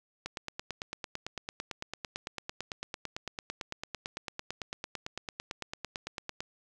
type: click train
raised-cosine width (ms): 0.2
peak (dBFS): -19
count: 56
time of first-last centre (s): 0.26-6.405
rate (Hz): 8.95
effects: none